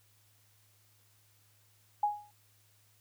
sine tone with exponential decay, 830.6 Hz, G#5, in tune, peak -23 dBFS, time 2.03-2.31 s, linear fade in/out 5 ms, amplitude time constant 60 ms, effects added 104 Hz sine -68 dBFS peak until 3 s + white hiss -68 dBFS RMS until 3 s

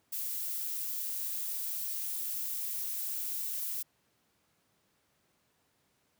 violet noise, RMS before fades -36 dBFS, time 0.12-3.83 s, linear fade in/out 10 ms, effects pink hiss -73 dBFS RMS until 6.19 s + high-pass 100 Hz 12 dB/octave

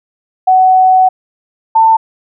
sine tone pair in turn, 748 / 893.9 Hz, F#5 / A5, +19 / +27 cents, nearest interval minor third, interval 308 cents, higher second, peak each -4 dBFS, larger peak neither, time 0.47-1.09 / 1.75-1.97 s, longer first, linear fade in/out 10 ms, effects none

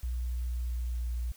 sine tone with pitch glide, 60.6 to 59.59 Hz, B1 to A#1, -32 to +39 cents, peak -30 dBFS, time 0.03-1.32 s, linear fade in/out 5 ms, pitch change -29 cents, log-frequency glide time 0.53-1.1 s, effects white hiss -57 dBFS RMS until 1.36 s

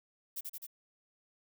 violet noise with echo, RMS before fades -39 dBFS, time 0.36-0.41 s, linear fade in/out 10 ms, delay 86 ms, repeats 3, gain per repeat -2 dB, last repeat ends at 0.668 s, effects none

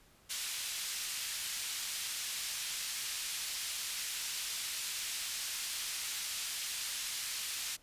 pink band-pass noise, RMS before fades -39 dBFS, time 0.29-7.77 s, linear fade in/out 20 ms, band 2900 to 12000 Hz, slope 12 dB/octave, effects pink hiss -64 dBFS RMS until 7.82 s + resampled to 32000 Hz

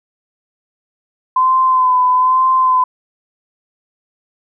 sine tone with vibrato, 1022 Hz, C6, 41 cents flat, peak -9 dBFS, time 1.36-2.84 s, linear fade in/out 5 ms, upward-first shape sine, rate 1.1 Hz, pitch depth 31 cents each way, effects none

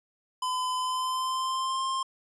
square tone with pitch glide, 1014 to 1058.3 Hz, B5 to C6, +45 to +19 cents, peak -28 dBFS, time 0.42-2.03 s, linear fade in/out 5 ms, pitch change +74 cents, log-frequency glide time 0.75-1.84 s, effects resampled to 24000 Hz

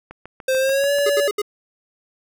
click train, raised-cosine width 0.5 ms, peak -21 dBFS, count 7, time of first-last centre 0.11-0.986 s, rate 6.85 Hz
square tone with pitch glide, 523.3 to 570.7 Hz, C5 to D5, 0 to -50 cents, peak -17 dBFS, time 0.48-1.28 s, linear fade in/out 5 ms, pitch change +150 cents, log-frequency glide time 0.58-0.92 s
square tone bursts, 415.3 Hz, G#4, in tune, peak -19 dBFS, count 4, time 1.06-1.418 s, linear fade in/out 5 ms, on 37 ms, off 70 ms
effects none

